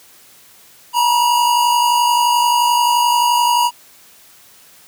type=tone pair together; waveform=square; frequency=912.5 / 964 Hz; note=A#5 / B5; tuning=-37 / -42 cents; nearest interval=minor second; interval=95 cents; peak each=-21 / -13 dBFS; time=0.93-3.71 s; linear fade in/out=50 ms; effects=white hiss -46 dBFS RMS until 4.87 s + high-pass 80 Hz 12 dB/octave